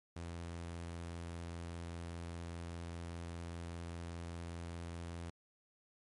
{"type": "tone with vibrato", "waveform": "sawtooth", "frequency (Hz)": 85, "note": "F2", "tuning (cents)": -46, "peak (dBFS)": -39, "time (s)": [0.16, 5.3], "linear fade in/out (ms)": 5, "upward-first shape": "sine", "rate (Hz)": 17, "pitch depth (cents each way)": 9, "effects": ["MP3 48 kbps"]}